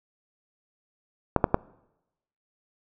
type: clicks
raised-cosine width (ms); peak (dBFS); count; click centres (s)
1; -4; 3; 1.363 / 1.442 / 1.544
effects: noise-tail reverb RT60 0.9 s tail -23 dB re dry